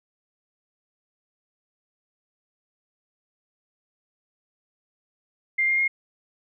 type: tone with pitch steps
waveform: sine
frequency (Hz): 2100 / 2119 / 2139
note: C7 / C7 / C7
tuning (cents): +6 / +21 / +38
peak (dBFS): -19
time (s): 5.58-5.88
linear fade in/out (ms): 10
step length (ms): 100
effects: none